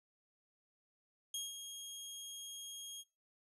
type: tone with ADSR envelope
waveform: 20% pulse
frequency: 3264 Hz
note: G#7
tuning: 31 cents flat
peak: -33 dBFS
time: 1.34-3.04 s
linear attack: 3 ms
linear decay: 180 ms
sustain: -8 dB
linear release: 41 ms
effects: noise-tail reverb RT60 0.3 s tail -26 dB re dry + resampled to 32000 Hz